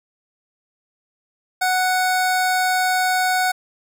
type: tone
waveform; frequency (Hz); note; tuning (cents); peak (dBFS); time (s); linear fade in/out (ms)
25% pulse; 740; F#5; 0; -13; 1.61-3.52; 10
effects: none